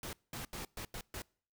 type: noise bursts at uneven times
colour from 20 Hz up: pink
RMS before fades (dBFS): -43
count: 6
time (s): 0.03-0.13 / 0.33-0.45 / 0.53-0.65 / 0.77-0.85 / 0.94-1.01 / 1.14-1.22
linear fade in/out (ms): 2
effects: noise-tail reverb RT60 0.5 s tail -26 dB re dry